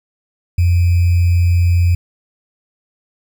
sine tone with sample-and-hold, 87.31 Hz, F2, in tune, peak -9 dBFS, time 0.58-1.95 s, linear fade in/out 5 ms, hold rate 2450 Hz, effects none

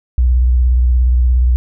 sine tone with vibrato, 61.74 Hz, B1, in tune, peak -8 dBFS, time 0.18-1.56 s, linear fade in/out 0 ms, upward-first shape square, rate 17 Hz, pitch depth 61 cents each way, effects none

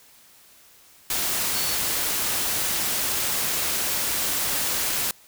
sine tone in noise, 4435 Hz, C#8, in tune, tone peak -31 dBFS, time 1.55-1.75 s, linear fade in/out 2 ms, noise white, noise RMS -25 dBFS, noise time 1.1-5.11 s, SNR -9 dB, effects white hiss -53 dBFS RMS until 5.27 s

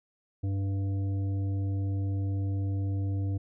harmonic tone, 98 Hz, G2, in tune, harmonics 1 / 3 / 5 / 7, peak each -27 / -38 / -48 / -53 dBFS, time 0.43-3.38 s, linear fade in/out 10 ms, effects none

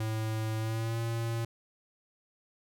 square tone with pitch glide, 110 to 115.27 Hz, A2 to A#2, 0 to -19 cents, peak -31 dBFS, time 0-1.45 s, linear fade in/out 5 ms, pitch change +81 cents, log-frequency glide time 0.58-0.99 s, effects none

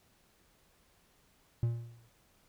triangle tone with exponential decay, 117.3 Hz, A#2, 11 cents sharp, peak -23 dBFS, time 1.63-2.09 s, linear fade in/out 0 ms, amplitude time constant 100 ms, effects pink hiss -68 dBFS RMS until 2.48 s

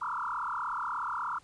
sine tone with frequency modulation, 1174.7 Hz, D6, in tune, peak -31 dBFS, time 0.01-1.39 s, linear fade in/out 10 ms, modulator 36.6 Hz, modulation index 6.5, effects pink hiss -61 dBFS RMS until 1.43 s + resampled to 22050 Hz

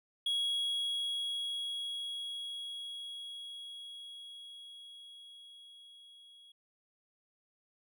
triangle tone with level ramp, 3322 Hz, G#7, in tune, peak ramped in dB -28 to -54 dBFS, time 0.26-6.52 s, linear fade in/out 5 ms, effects none

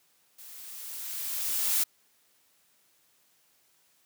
blue noise with level ramp, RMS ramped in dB -48 to -25 dBFS, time 0.38-1.84 s, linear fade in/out 10 ms, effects white hiss -67 dBFS RMS until 4.05 s + high-pass 100 Hz 12 dB/octave

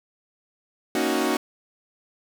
sawtooth chord, D# minor seventh, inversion second, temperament equal, 233.1 / 277.2 / 311.1 / 370 Hz, A#3 / C#4 / D#4 / F#4, 0 / 0 / 0 / 0 cents, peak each -25 / -23 / -23 / -22 dBFS, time 0.95-1.37 s, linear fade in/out 2 ms, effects none

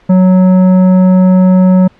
sine tone with tanh clipping, 185 Hz, F#3, in tune, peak -5 dBFS, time 0.09-1.88 s, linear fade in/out 10 ms, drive 11 dB, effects pink hiss -46 dBFS RMS until 1.99 s + low-pass 3000 Hz 12 dB/octave

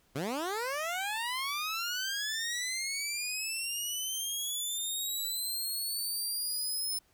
15% pulse linear sweep, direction up, 123.7 to 5250 Hz, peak -26 dBFS, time 0.15-6.99 s, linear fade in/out 10 ms, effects pink hiss -68 dBFS RMS until 7.13 s

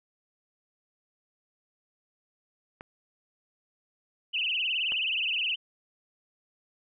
clicks, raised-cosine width 0.5 ms, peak -26 dBFS, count 2, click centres 2.809 / 4.921 s
sine tone with vibrato, 2794 Hz, F7, in tune, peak -26 dBFS, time 4.33-5.56 s, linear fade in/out 20 ms, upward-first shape triangle, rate 19 Hz, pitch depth 200 cents each way
effects none

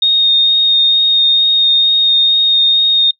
sine tone with vibrato, 3700 Hz, A#7, 14 cents flat, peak -7 dBFS, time 0.02-3.11 s, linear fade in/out 5 ms, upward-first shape sine, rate 2.2 Hz, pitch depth 10 cents each way, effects noise-tail reverb RT60 0.1 s tail -22 dB re dry

